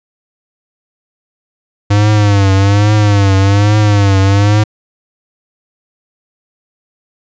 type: tone with vibrato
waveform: square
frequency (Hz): 101.3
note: G#2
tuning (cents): -43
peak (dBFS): -7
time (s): 1.9-4.64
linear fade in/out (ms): 10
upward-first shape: triangle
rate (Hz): 1.2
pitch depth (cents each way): 97
effects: resampled to 16000 Hz